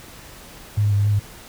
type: tone with pitch steps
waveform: sine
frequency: 104.3 / 103.5 / 101.2 / 102 / 104.2 / 102.1 Hz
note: G#2 / G#2 / G#2 / G#2 / G#2 / G#2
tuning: +8 / -5 / -44 / -31 / +6 / -29 cents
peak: -15 dBFS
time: 0.77-1.196 s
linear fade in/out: 10 ms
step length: 71 ms
effects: pink hiss -42 dBFS RMS until 1.48 s